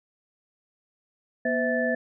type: tone cluster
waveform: sine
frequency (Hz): 240.8 / 511 / 653 / 1750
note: B3 / C5 / E5 / A6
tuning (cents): -44 / -41 / -17 / -10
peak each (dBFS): -28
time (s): 1.45-1.95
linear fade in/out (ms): 5
effects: none